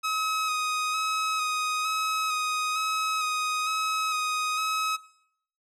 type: tone with vibrato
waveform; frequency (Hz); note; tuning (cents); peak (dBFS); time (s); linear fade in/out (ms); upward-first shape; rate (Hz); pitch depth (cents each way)
sawtooth; 1265; D#6; +28; -22; 0.03-4.97; 20; square; 1.1; 19
effects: noise-tail reverb RT60 0.7 s tail -20 dB re dry + low-pass 10000 Hz 12 dB/octave